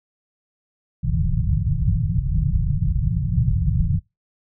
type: low-pass noise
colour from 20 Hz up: white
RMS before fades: -20 dBFS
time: 1.03-4 s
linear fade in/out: 10 ms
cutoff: 170 Hz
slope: 96 dB/octave
effects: noise-tail reverb RT60 0.2 s tail -22 dB re dry